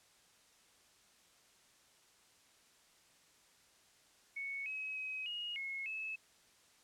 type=tone with pitch steps; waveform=sine; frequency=2215 / 2551 / 2535 / 2874 / 2173 / 2599 Hz; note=C#7 / D#7 / D#7 / F7 / C#7 / E7; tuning=-2 / +43 / +32 / +49 / -35 / -25 cents; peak=-39 dBFS; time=4.36-6.16 s; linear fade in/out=10 ms; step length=300 ms; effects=white hiss -67 dBFS RMS until 6.83 s + low-pass 9000 Hz 12 dB/octave